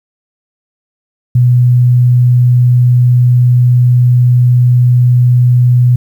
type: tone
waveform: sine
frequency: 123.47 Hz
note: B2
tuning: in tune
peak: -4 dBFS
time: 1.35-5.96 s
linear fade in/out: 5 ms
effects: 7-bit